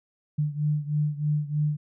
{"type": "beating tone pair", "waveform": "sine", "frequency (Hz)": [148.5, 151.7], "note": ["D3", "D#3"], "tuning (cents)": [20, -44], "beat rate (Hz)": 3.2, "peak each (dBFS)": [-25, -28], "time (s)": [0.38, 1.77], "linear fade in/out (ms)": 10, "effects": []}